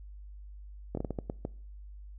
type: slowing click train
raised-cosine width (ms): 2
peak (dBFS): -20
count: 8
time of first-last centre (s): 0.95-1.451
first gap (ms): 23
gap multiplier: 1.37
effects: noise-tail reverb RT60 0.5 s tail -23 dB re dry + added 50 Hz sine -44 dBFS peak until 2.18 s